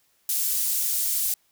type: high-pass noise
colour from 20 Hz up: pink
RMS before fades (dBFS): -25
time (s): 0.29-1.34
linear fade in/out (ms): 2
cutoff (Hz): 9400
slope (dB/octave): 12
effects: white hiss -66 dBFS RMS until 1.51 s